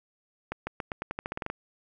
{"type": "accelerating click train", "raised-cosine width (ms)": 0.5, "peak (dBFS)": -17, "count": 13, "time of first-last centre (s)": [0.52, 1.5], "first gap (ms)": 150, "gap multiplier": 0.88, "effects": []}